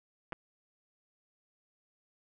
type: clicks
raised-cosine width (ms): 0.5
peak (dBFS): -24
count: 2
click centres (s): 0.323 / 0.329
effects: none